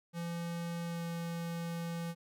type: tone with pitch glide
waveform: square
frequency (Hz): 170 to 168.73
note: F3 to E3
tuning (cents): -46 to +41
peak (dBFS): -37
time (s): 0.13-2.15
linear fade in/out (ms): 50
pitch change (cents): -13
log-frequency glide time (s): 0.85-1.04
effects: none